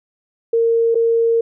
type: tone with dropouts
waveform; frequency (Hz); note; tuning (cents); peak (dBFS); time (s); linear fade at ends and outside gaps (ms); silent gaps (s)
sine; 460; A#4; -23; -12; 0.53-1.41; 5; 0.946-0.953
effects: none